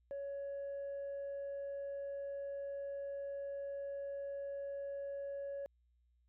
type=tone; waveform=sine; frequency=559 Hz; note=C#5; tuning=14 cents sharp; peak=-38 dBFS; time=0.11-5.66 s; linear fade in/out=0 ms; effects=tanh soft clip ceiling -38 dBFS + added 60 Hz sine -70 dBFS peak until 6.28 s